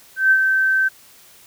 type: tone with ADSR envelope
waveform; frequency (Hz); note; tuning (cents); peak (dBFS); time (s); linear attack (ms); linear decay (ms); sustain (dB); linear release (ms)
sine; 1548; G6; -22; -9; 0.16-0.89; 150; 63; -5; 17
effects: white hiss -48 dBFS RMS until 1.46 s